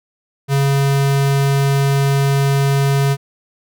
square tone, 138.7 Hz, C#3, 1 cent sharp, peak -13 dBFS, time 0.48-3.17 s, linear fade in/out 50 ms, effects none

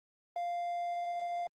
triangle tone, 697 Hz, F5, 4 cents flat, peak -31 dBFS, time 0.36-1.47 s, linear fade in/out 2 ms, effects Opus 24 kbps

